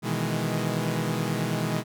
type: chord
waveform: sawtooth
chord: E major seventh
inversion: second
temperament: equal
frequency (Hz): 123.47 / 155.56 / 164.81 / 207.7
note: B2 / D#3 / E3 / G#3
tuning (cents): 0 / 0 / 0 / 0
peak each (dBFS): -27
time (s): 0.02-1.84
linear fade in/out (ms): 50
effects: none